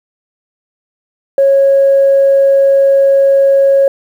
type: tone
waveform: sine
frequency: 549 Hz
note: C#5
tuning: 17 cents flat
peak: -4 dBFS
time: 1.38-3.88 s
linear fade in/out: 2 ms
effects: tanh soft clip ceiling -1 dBFS + 7-bit